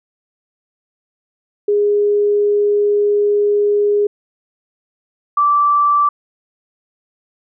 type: tone pair in turn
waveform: sine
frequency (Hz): 412.1 / 1165.6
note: G#4 / D6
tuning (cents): -13 / -13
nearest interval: octave + tritone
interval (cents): 1800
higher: second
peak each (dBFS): -11 / -10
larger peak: second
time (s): 1.68-4.07 / 5.37-6.09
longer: first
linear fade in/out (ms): 5
effects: none